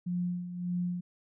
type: tone with tremolo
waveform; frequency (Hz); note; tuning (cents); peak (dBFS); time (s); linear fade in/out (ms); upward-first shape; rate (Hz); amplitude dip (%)
sine; 177.4; F3; +27; -28; 0.06-1.01; 10; sine; 1.7; 65
effects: none